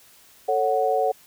sine chord, F# minor, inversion first, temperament just, 444 / 555 / 740 Hz, A4 / C#5 / F#5, +16 / +2 / 0 cents, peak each -24 / -24 / -22 dBFS, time 0.48-1.12 s, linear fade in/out 10 ms, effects white hiss -53 dBFS RMS until 1.26 s

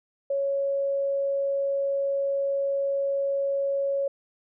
sine tone, 554.4 Hz, C#5, in tune, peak -23 dBFS, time 0.3-4.08 s, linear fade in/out 5 ms, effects none

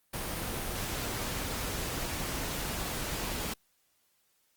pink noise, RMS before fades -35 dBFS, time 0.13-3.54 s, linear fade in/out 10 ms, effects white hiss -72 dBFS RMS until 4.56 s + Opus 32 kbps

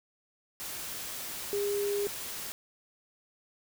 sine tone in noise, 406.5 Hz, G#4, 37 cents flat, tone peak -28 dBFS, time 1.53-2.07 s, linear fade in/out 0 ms, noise white, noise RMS -39 dBFS, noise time 0.6-2.52 s, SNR +8 dB, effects none

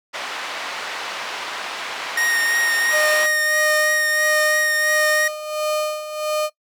pink band-pass noise, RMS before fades -29 dBFS, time 0.13-3.27 s, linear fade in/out 20 ms, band 820 to 3800 Hz, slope 12 dB/octave
45% pulse tone with vibrato, 1857 Hz, A#6, 7 cents flat, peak -18 dBFS, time 2.17-5.28 s, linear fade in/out 5 ms, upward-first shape triangle, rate 3 Hz, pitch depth 21 cents each way
35% pulse tone with tremolo, 610 Hz, D#5, 34 cents flat, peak -17 dBFS, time 2.9-6.5 s, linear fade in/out 50 ms, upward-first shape sine, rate 1.5 Hz, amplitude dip 70%
effects noise-tail reverb RT60 0.1 s tail -18 dB re dry

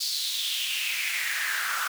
pink noise with high-pass filter sweep, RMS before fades -29 dBFS, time 0-1.88 s, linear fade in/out 10 ms, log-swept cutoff 4600 to 1300 Hz, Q 4.8, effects none

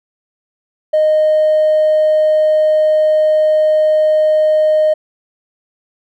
sine tone with hard clipping, 618 Hz, D#5, 12 cents flat, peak -9 dBFS, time 0.93-4.94 s, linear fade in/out 10 ms, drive 1 dB, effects none

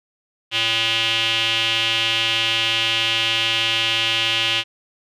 square tone with band-pass filter, 113.2 Hz, A2, 50 cents sharp, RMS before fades -20 dBFS, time 0.51-4.64 s, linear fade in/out 50 ms, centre 3000 Hz, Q 5.1, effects none

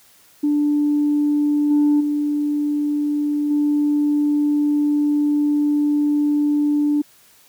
sine tone with level steps, 294 Hz, D4, 2 cents sharp, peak -14 / -11 / -17 / -14 dBFS, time 0.43-7.02 s, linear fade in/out 10 ms, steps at 1.7 / 2 / 3.5 s, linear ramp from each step 10 ms, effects tanh soft clip ceiling -10 dBFS + white hiss -52 dBFS RMS until 7.48 s

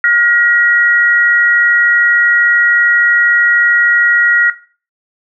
sine tone pair together, 1426 / 1903.5 Hz, F6 / A#6, +36 / +36 cents, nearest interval perfect fourth, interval 500 cents, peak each -10 dBFS, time 0.04-4.5 s, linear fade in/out 2 ms, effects noise-tail reverb RT60 0.4 s tail -17 dB re dry

